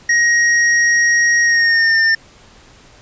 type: tone with pitch glide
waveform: square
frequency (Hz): 1883 to 1803.2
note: A#6 to A6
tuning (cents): +17 to +42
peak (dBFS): -11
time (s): 0.09-2.15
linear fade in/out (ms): 5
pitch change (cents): -75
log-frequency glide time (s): 1.42-1.98
effects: pink hiss -45 dBFS RMS until 3.01 s + resampled to 16000 Hz